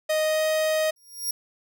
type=tone with pitch glide; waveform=45% pulse; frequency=622.3 to 626.3 Hz; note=D#5 to D#5; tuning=0 to +11 cents; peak=-21 dBFS; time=0.09-0.91 s; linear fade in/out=10 ms; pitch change=+11 cents; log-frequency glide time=0.25-0.45 s
type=tone with exponential growth; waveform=10% pulse; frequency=5600 Hz; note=F8; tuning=4 cents sharp; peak=-17 dBFS; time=0.96-1.31 s; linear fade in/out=5 ms; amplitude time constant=76 ms
effects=none